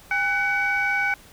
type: tone cluster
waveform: sine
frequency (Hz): 805 / 1501 / 2262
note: G5 / F#6 / C#7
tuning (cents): +46 / +24 / +34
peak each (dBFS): -27 / -22 / -23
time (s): 0.11-1.14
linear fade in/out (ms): 2
effects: tanh soft clip ceiling -14 dBFS + pink hiss -49 dBFS RMS until 1.32 s